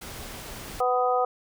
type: noise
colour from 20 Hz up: pink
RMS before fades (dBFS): -39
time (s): 0.01-0.81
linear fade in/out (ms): 10
type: harmonic tone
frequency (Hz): 249.5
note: B3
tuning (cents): +18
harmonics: 2 / 3 / 4 / 5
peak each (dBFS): -25 / -24 / -34 / -27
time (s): 0.8-1.25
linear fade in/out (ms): 5
effects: none